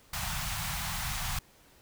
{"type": "band-stop noise", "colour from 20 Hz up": "pink", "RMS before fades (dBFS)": -34, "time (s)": [0.13, 1.39], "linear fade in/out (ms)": 5, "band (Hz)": [190, 710], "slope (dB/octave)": 48, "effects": ["pink hiss -60 dBFS RMS until 1.81 s"]}